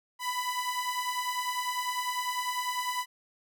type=beating tone pair; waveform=sawtooth; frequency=987.8 / 997.8 Hz; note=B5 / B5; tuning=0 / +17 cents; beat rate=10 Hz; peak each=-31 / -28 dBFS; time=0.19-3.06 s; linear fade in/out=50 ms; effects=none